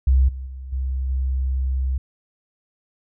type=tone with level steps; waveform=sine; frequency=65.41 Hz; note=C2; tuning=in tune; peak=-12 / -28 / -31 / -21 / -19 dBFS; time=0.07-1.98 s; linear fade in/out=5 ms; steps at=0.28 / 0.46 / 0.72 / 1.09 s; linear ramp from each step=10 ms; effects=none